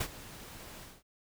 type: noise with ADSR envelope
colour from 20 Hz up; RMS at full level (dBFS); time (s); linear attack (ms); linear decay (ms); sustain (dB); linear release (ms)
pink; -32; 0-1.03; 9; 63; -16; 210
effects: none